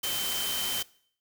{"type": "tone in noise", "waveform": "sine", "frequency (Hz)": 3094, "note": "G7", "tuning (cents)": -23, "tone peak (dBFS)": -32, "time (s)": [0.03, 0.83], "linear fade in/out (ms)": 10, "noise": "white", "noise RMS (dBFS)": -32, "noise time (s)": [0.03, 0.83], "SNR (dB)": -3, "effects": ["noise-tail reverb RT60 0.6 s tail -22 dB re dry"]}